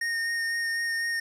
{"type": "tone with vibrato", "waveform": "square", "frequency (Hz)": 1843, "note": "A#6", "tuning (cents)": -20, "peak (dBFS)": -27, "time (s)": [0.01, 1.2], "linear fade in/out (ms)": 5, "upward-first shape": "sine", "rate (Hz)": 4, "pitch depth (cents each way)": 13, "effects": ["low-pass 10000 Hz 12 dB/octave", "11-bit"]}